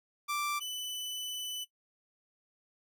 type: tone pair in turn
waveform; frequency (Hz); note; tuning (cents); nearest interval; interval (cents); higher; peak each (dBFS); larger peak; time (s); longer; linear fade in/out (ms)
sawtooth; 1174.7 / 2994; D6 / F#7; 0 / +20; octave + major third; 1620; second; -28 / -33; first; 0.28-0.6 / 0.6-1.65; second; 20
effects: noise-tail reverb RT60 0.1 s tail -17 dB re dry